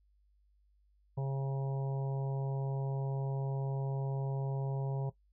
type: harmonic tone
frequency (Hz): 136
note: C#3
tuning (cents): -33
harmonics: 1 / 3 / 4 / 5 / 6 / 7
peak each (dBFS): -32 / -45 / -46 / -50 / -51 / -49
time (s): 1.17-5.1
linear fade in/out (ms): 10
effects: noise-tail reverb RT60 0.1 s tail -17 dB re dry + added 50 Hz sine -66 dBFS peak until 5.32 s